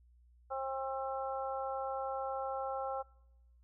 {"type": "harmonic tone", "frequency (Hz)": 267.1, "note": "C4", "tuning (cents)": 36, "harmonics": [2, 3, 4, 5], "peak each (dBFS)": [-39, -39, -46, -43], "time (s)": [0.5, 3.03], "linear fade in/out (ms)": 20, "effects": ["noise-tail reverb RT60 1.0 s tail -26 dB re dry", "added 60 Hz sine -61 dBFS peak until 3.63 s"]}